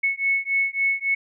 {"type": "beating tone pair", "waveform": "sine", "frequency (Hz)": [2201, 2204.6], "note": ["C#7", "C#7"], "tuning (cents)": [-13, -10], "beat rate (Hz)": 3.6, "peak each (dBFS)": -23, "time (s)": [0.03, 1.15], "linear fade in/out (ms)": 10, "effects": []}